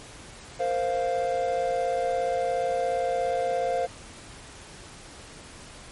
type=chord; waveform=triangle; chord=Bb suspended second; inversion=none; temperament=equal; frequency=466.2 / 523.3 / 698.5 Hz; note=Bb4 / C5 / F5; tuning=0 / 0 / 0 cents; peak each=-30 / -25 / -25 dBFS; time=0.59-3.87 s; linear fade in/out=20 ms; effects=pink hiss -45 dBFS RMS until 5.91 s + MP3 48 kbps